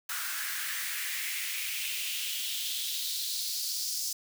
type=noise with high-pass filter sweep; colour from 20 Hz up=white; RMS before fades=-34 dBFS; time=0.09-4.13 s; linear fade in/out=5 ms; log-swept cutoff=1400 to 5400 Hz; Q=3.4; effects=none